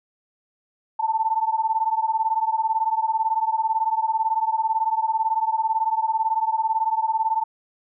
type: beating tone pair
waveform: sine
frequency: 880 / 898 Hz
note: A5 / A5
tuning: 0 / +35 cents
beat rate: 18 Hz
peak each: -22 / -23 dBFS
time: 0.99-7.44 s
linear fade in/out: 10 ms
effects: none